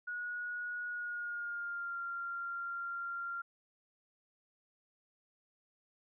sine tone with pitch glide, 1454 to 1385.9 Hz, F#6 to F6, -31 to -14 cents, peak -37 dBFS, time 0.07-3.42 s, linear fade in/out 10 ms, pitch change -83 cents, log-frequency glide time 0.88-1.98 s, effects none

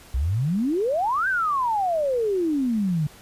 sine exponential two-way sweep, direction up then down, 58.5 to 1608 to 144.9 Hz, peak -20 dBFS, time 0.14-3.07 s, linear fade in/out 5 ms, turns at 1.28 s, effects pink hiss -48 dBFS RMS until 3.21 s + resampled to 32000 Hz

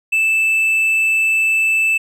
triangle tone, 2637 Hz, E7, in tune, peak -11 dBFS, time 0.12-1.98 s, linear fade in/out 10 ms, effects none

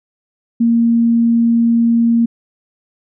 sine tone, 232.4 Hz, A#3, 5 cents flat, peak -9 dBFS, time 0.6-2.26 s, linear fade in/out 10 ms, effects none

